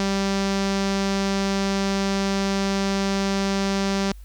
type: tone with low-pass filter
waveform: sawtooth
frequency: 196 Hz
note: G3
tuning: in tune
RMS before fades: -23 dBFS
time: 0-4.12 s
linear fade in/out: 2 ms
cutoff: 5600 Hz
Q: 2
effects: added 50 Hz sine -38 dBFS peak until 4.24 s + white hiss -58 dBFS RMS until 4.24 s